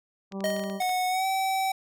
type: harmonic tone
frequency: 194.8 Hz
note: G3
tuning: 11 cents flat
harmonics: 1 / 2 / 3 / 4 / 5 / 6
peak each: -32 / -38 / -42 / -45 / -47 / -49 dBFS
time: 0.31-0.81 s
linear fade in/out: 50 ms
type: clicks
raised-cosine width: 0.2 ms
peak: -25 dBFS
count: 10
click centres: 0.322 / 0.406 / 0.457 / 0.503 / 0.565 / 0.595 / 0.638 / 0.699 / 0.821 / 0.894 s
type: tone with exponential decay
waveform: square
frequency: 624 Hz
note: D#5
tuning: 5 cents sharp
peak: -24 dBFS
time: 0.44-1.23 s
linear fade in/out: 1 ms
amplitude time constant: 170 ms
type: tone with pitch glide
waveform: square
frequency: 735 to 767.1 Hz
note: F#5 to G5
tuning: -12 to -38 cents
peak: -25 dBFS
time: 0.8-1.72 s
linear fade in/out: 5 ms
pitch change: +74 cents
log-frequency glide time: 1.09-1.26 s
effects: none